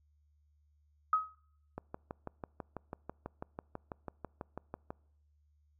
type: tone with exponential decay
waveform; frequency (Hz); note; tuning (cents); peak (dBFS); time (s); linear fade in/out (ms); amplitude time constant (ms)
sine; 1268; D#6; +32; -22; 1.13-1.35; 2; 47
type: click train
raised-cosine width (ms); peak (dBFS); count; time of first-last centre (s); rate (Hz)
1; -26; 20; 1.78-4.905; 6.08
effects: noise-tail reverb RT60 0.8 s tail -26 dB re dry + added 74 Hz sine -67 dBFS peak until 5.79 s